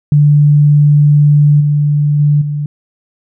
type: tone with level steps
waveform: sine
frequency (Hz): 147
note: D3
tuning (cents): +2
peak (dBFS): -4 / -8 / -6 / -14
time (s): 0.12-2.66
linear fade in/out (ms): 2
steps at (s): 1.6 / 2.19 / 2.41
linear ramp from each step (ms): 10
effects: none